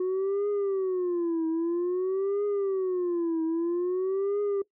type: tone with vibrato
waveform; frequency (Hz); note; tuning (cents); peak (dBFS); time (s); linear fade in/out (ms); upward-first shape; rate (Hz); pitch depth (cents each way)
sine; 364.4; F#4; -26; -22; 0-4.62; 5; triangle; 0.51; 220
effects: noise-tail reverb RT60 0.1 s tail -20 dB re dry + tanh soft clip ceiling -24 dBFS